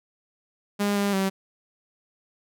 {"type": "tone with pitch steps", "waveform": "sawtooth", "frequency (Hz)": [203.5, 201.4, 192.6], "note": ["G#3", "G3", "G3"], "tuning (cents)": [-35, 47, -30], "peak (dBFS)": -18, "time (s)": [0.79, 1.3], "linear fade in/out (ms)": 20, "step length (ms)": 170, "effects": []}